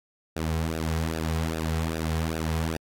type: tone with flanger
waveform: sawtooth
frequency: 80.5 Hz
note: E2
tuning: 41 cents flat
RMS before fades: -28 dBFS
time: 0.36-2.77 s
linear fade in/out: 5 ms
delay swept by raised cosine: 0.93 to 3.43 ms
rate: 2.5 Hz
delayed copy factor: -0.75
effects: AAC 48 kbps